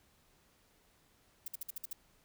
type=noise bursts; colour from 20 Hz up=violet; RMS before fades=-40 dBFS; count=7; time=1.46-1.931 s; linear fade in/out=5 ms; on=21 ms; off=54 ms; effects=pink hiss -69 dBFS RMS until 2.24 s